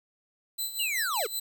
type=tone with tremolo; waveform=5% pulse; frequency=4020 Hz; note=B7; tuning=30 cents sharp; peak=-22 dBFS; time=0.58-1.4 s; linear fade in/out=10 ms; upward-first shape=sine; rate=5.3 Hz; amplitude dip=70%
type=linear sweep; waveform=square; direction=down; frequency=2974 to 370.4 Hz; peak=-29 dBFS; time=0.79-1.27 s; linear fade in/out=10 ms
effects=9-bit